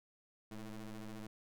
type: ring-modulated tone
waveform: 30% pulse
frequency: 110 Hz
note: A2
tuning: in tune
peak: -39 dBFS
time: 0.51-1.27 s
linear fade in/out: 5 ms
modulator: 103 Hz
effects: none